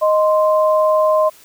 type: tone pair together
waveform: sine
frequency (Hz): 622.3 / 1043.6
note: D#5 / C6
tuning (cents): 0 / -5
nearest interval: major sixth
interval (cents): 895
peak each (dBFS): -12 / -17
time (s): 0.01-1.3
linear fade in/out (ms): 20
effects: white hiss -46 dBFS RMS until 1.44 s